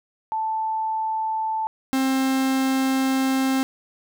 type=tone pair in turn; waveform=sine / 45% pulse; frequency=880 / 265.1 Hz; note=A5 / C4; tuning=0 / +23 cents; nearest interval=octave + major sixth; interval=2077 cents; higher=first; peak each=-22 / -19 dBFS; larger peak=second; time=0.32-1.67 / 1.93-3.63 s; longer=second; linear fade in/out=0 ms; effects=none

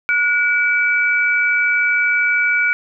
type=tone pair together; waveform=sine; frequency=1452.8 / 2300 Hz; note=F#6 / D7; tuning=-32 / -37 cents; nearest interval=minor sixth; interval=795 cents; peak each=-16 dBFS; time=0.09-2.73 s; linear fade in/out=0 ms; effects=none

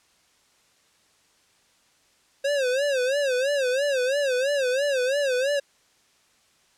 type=tone with vibrato; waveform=square; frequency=537 Hz; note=C5; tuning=45 cents sharp; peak=-22 dBFS; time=2.44-5.6 s; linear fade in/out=10 ms; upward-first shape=sine; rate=3 Hz; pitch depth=140 cents each way; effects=white hiss -62 dBFS RMS until 6.77 s + low-pass 8000 Hz 12 dB/octave

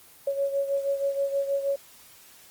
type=beating tone pair; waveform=sine; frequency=554.4 / 560.7 Hz; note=C#5 / C#5; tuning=0 / +20 cents; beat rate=6.3 Hz; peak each=-25 / -31 dBFS; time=0.27-1.76 s; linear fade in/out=5 ms; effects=white hiss -52 dBFS RMS until 2.5 s + Opus 24 kbps

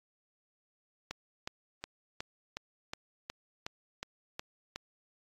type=click train; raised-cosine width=0.2 ms; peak=-20 dBFS; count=11; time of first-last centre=1.11-4.76 s; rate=2.74 Hz; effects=AAC 32 kbps

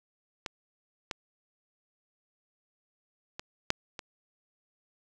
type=clicks; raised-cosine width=0.2 ms; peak=-17 / -16 / -20 / -7 / -21 dBFS; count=5; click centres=0.462 / 1.112 / 3.395 / 3.704 / 3.992 s; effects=none

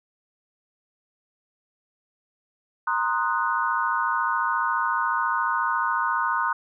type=chord; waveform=sine; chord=C half-diminished seventh; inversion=third; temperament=equal; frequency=932.3 / 1046.5 / 1244.5 / 1480 Hz; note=Bb5 / C6 / Eb6 / Gb6; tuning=0 / 0 / 0 / 0 cents; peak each=-27 dBFS; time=2.87-6.53 s; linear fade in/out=5 ms; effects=none

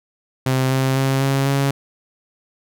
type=tone with pitch steps; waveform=sawtooth; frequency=130.81 / 132.64 / 134.49 / 136.36 / 138.27 Hz; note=C3 / C3 / C3 / C#3 / C#3; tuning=0 / +24 / +48 / -28 / -4 cents; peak=-12 dBFS; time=0.46-1.71 s; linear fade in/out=5 ms; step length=250 ms; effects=none

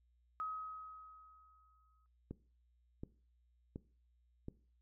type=tone with exponential decay; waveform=sine; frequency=1269 Hz; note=D#6; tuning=34 cents sharp; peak=-37 dBFS; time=0.4-2.06 s; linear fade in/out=0 ms; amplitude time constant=360 ms
type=click train; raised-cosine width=3 ms; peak=-31 dBFS; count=4; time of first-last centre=2.31-4.484 s; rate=1.38 Hz
effects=noise-tail reverb RT60 0.4 s tail -19 dB re dry + added 60 Hz sine -70 dBFS peak until 4.81 s

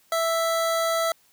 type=tone; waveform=25% pulse; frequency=660 Hz; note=E5; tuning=2 cents sharp; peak=-18 dBFS; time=0.12-1.12 s; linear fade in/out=2 ms; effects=white hiss -61 dBFS RMS until 1.32 s

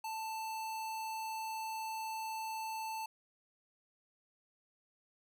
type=tone; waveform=square; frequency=884 Hz; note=A5; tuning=8 cents sharp; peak=-39 dBFS; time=0.04-3.06 s; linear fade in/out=5 ms; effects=none

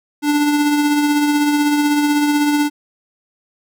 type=tone with tremolo; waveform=square; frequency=293.7 Hz; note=D4; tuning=in tune; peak=-12 dBFS; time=0.22-2.7 s; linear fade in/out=50 ms; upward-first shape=triangle; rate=16 Hz; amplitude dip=40%; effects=none

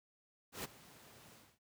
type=noise with ADSR envelope; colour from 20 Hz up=pink; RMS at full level=-40 dBFS; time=0.52-1.59 s; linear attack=120 ms; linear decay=21 ms; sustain=-19 dB; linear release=250 ms; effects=noise-tail reverb RT60 0.1 s tail -22 dB re dry + high-pass 100 Hz 12 dB/octave

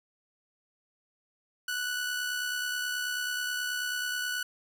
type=tone with amplitude modulation; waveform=sawtooth; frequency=1480 Hz; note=F#6; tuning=in tune; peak=-25 dBFS; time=1.68-4.43 s; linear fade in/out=5 ms; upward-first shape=sine; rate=69.3 Hz; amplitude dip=40%; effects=none

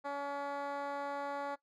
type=tone with band-pass filter; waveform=10% pulse; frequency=283.1 Hz; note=C#4; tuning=37 cents sharp; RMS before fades=-39 dBFS; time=0.04-1.56 s; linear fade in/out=20 ms; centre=720 Hz; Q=1.1; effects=noise-tail reverb RT60 0.1 s tail -18 dB re dry

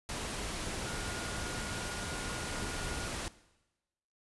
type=tone in noise; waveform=sine; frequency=1432 Hz; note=F6; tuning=43 cents sharp; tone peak=-43 dBFS; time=0.86-3.08 s; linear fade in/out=0 ms; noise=pink; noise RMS=-38 dBFS; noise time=0.09-3.28 s; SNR=-8 dB; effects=noise-tail reverb RT60 1.0 s tail -18 dB re dry + resampled to 24000 Hz

